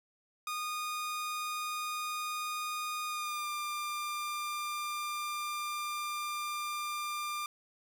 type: tone with pitch glide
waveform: sawtooth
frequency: 1229 to 1194.7 Hz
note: D#6 to D6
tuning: -22 to +29 cents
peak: -31 dBFS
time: 0.47-7.46 s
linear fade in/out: 2 ms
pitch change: -49 cents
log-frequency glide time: 3.07-3.49 s
effects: none